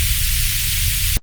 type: band-stop noise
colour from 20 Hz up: pink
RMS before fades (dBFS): -17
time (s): 0-1.17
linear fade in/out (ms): 0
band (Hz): 110 to 2200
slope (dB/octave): 24
effects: Opus 32 kbps